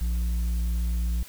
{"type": "tone with low-pass filter", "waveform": "square", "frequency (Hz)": 58.27, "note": "A#1", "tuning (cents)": 0, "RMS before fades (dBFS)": -26, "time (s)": [0.01, 1.23], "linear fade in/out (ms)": 0, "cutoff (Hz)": 120, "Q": 1.7, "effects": ["white hiss -47 dBFS RMS until 1.28 s"]}